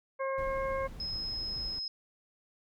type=harmonic tone; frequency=537 Hz; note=C5; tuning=45 cents sharp; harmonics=1 / 2 / 3 / 4; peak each=-32 / -36 / -44 / -44 dBFS; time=0.19-0.88 s; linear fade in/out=20 ms
type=noise; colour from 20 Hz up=brown; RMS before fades=-43 dBFS; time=0.38-1.79 s; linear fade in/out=2 ms
type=tone; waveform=sine; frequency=5130 Hz; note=E8; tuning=48 cents flat; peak=-34 dBFS; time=1-1.88 s; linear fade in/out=2 ms
effects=none